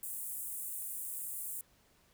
pink high-pass noise, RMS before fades -41 dBFS, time 0.03-1.61 s, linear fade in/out 2 ms, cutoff 8300 Hz, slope 48 dB/octave, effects pink hiss -68 dBFS RMS until 2.13 s

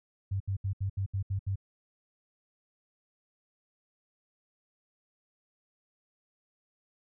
sine tone bursts, 97.5 Hz, G2, 9 cents flat, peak -28 dBFS, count 8, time 0.31-1.558 s, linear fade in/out 10 ms, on 93 ms, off 72 ms, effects none

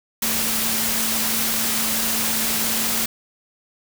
sine tone in noise, 223.5 Hz, A3, 27 cents sharp, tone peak -31 dBFS, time 0.22-3.06 s, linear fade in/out 5 ms, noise white, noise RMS -22 dBFS, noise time 0.22-3.06 s, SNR -12 dB, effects none

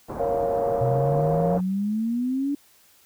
white low-pass noise, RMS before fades -33 dBFS, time 0.08-1.61 s, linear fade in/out 20 ms, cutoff 910 Hz, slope 24 dB/octave
sine chord, Bb minor, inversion none, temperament equal, 466.2 / 554.4 / 698.5 Hz, Bb4 / Db5 / F5, 0 / 0 / 0 cents, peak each -26 / -25 / -27 dBFS, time 0.19-1.58 s, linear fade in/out 10 ms
sine exponential sweep, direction up, 123.47 to 289.6 Hz, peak -22 dBFS, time 0.81-2.55 s, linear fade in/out 5 ms
effects white hiss -57 dBFS RMS until 3.05 s

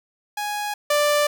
sawtooth tone pair in turn, 830.6 / 589 Hz, G#5 / D5, 0 / +5 cents, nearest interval tritone, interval 595 cents, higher first, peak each -21 / -13 dBFS, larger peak second, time 0.37-0.74 / 0.9-1.27 s, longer neither, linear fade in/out 5 ms, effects none

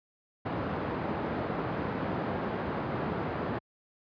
pink band-pass noise, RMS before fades -33 dBFS, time 0.45-3.59 s, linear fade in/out 10 ms, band 110 to 1200 Hz, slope 12 dB/octave, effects high-pass 60 Hz 12 dB/octave + resampled to 11025 Hz

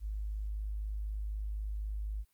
sine tone, 52 Hz, G#1, 3 cents sharp, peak -34 dBFS, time 0-2.25 s, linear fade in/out 50 ms, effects white hiss -74 dBFS RMS until 2.33 s + Opus 48 kbps

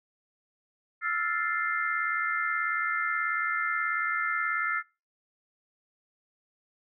sine chord, F major seventh, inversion third, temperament equal, 1318.5 / 1396.9 / 1760 / 2093 Hz, E6 / F6 / A6 / C7, 0 / 0 / 0 / 0 cents, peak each -32 dBFS, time 1.01-4.83 s, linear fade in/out 50 ms, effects noise-tail reverb RT60 0.3 s tail -25 dB re dry

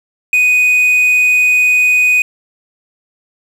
triangle tone with quantisation, 2489 Hz, D#7, in tune, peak -6 dBFS, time 0.33-2.22 s, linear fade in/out 2 ms, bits 6, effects none

